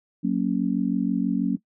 sine chord, F# major, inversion none, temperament just, 185 / 231.2 / 277.5 Hz, F#3 / A#3 / C#4, 0 / -14 / +2 cents, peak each -25 dBFS, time 0.23-1.57 s, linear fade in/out 20 ms, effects noise-tail reverb RT60 0.1 s tail -19 dB re dry

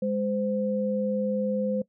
sine tone pair together, 205.6 / 515 Hz, G#3 / C5, -17 / -28 cents, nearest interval octave + major third, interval 1589 cents, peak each -27 dBFS, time 0.02-1.82 s, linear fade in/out 5 ms, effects noise-tail reverb RT60 0.1 s tail -20 dB re dry

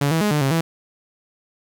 sawtooth tone with pitch steps, 142.3 / 162.5 / 209.1 / 149.4 / 135.6 / 164.6 Hz, C#3 / E3 / G#3 / D3 / C#3 / E3, +46 / -24 / +12 / +30 / -38 / -2 cents, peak -13 dBFS, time 0.01-0.61 s, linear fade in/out 5 ms, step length 100 ms, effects 9-bit

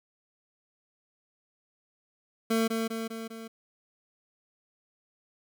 25% pulse tone with echo, 224.9 Hz, A3, 38 cents sharp, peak -20 dBFS, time 2.5-2.68 s, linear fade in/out 10 ms, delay 200 ms, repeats 4, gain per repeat -4 dB, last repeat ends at 3.48 s, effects none

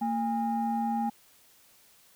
sine tone pair together, 228.6 / 814.6 Hz, A#3 / G#5, -34 / -34 cents, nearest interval octave + minor seventh, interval 2200 cents, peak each -28 dBFS, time 0.01-1.1 s, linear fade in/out 10 ms, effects tanh soft clip ceiling -21 dBFS + white hiss -60 dBFS RMS until 2.15 s

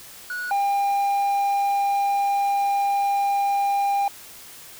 triangle tone pair in turn, 1465 / 800.6 Hz, F#6 / G5, -18 / +36 cents, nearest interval minor seventh, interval 1046 cents, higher first, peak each -25 / -17 dBFS, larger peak second, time 0.3-0.51 / 0.51-4.08 s, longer second, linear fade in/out 2 ms, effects white hiss -43 dBFS RMS until 4.79 s

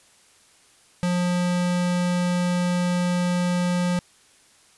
square tone, 177.7 Hz, F3, 30 cents sharp, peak -21 dBFS, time 1.03-3.99 s, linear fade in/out 0 ms, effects white hiss -56 dBFS RMS until 4.77 s + resampled to 24000 Hz

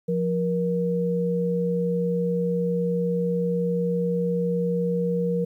sine tone pair together, 175.16 / 474 Hz, F3 / A#4, +5 / +29 cents, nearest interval octave + perfect fourth, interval 1724 cents, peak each -24 dBFS, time 0.08-5.45 s, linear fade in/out 10 ms, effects 10-bit

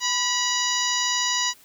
harmonic tone with a mistuned harmonic, 973 Hz, B5, 26 cents flat, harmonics 1 / 2 / 3 / 4 / 5 / 6 / 7, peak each -29 / -29 / -29 / -29 / -29 / -29 / -29 dBFS, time 0-1.54 s, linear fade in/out 50 ms, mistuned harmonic 1, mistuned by +45 cents, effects white hiss -53 dBFS RMS until 1.64 s

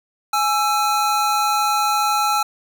square tone pair together, 835.1 / 1333 Hz, G#5 / E6, +9 / +19 cents, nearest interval minor sixth, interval 810 cents, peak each -20 / -20 dBFS, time 0.33-2.43 s, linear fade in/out 5 ms, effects none

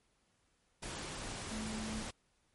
sine tone in noise, 218 Hz, A3, 16 cents flat, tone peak -40 dBFS, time 1.51-2.03 s, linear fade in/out 10 ms, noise pink, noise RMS -43 dBFS, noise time 0.82-2.11 s, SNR 0 dB, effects pink hiss -75 dBFS RMS until 2.54 s + MP3 48 kbps

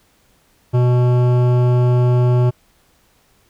sine tone with hard clipping, 123.47 Hz, B2, in tune, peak -13 dBFS, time 0.73-2.51 s, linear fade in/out 20 ms, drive 14 dB, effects pink hiss -57 dBFS RMS until 3.49 s

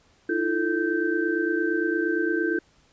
sine tone cluster, 314 / 342.7 / 440.9 / 1556 Hz, D#4 / F4 / A4 / G6, +16 / -33 / +4 / -13 cents, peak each -28 / -25 / -30 / -28 dBFS, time 0.29-2.59 s, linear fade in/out 5 ms, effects pink hiss -61 dBFS RMS until 2.92 s + resampled to 16000 Hz

